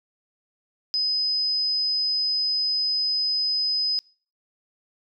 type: tone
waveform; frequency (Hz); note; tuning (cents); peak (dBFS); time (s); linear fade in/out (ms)
sine; 5030; D#8; +18; -21; 0.94-3.99; 0
effects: noise-tail reverb RT60 0.4 s tail -23 dB re dry